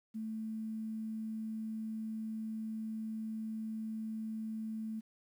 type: tone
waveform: sine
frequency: 220 Hz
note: A3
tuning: in tune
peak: -37 dBFS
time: 0.14-5.01 s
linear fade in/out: 20 ms
effects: 11-bit